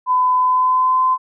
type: tone with pitch glide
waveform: sine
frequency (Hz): 1008 to 1028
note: B5 to C6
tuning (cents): +35 to -31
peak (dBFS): -12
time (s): 0.06-1.18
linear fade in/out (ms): 50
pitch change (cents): +34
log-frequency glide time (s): 0.35-1.04
effects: none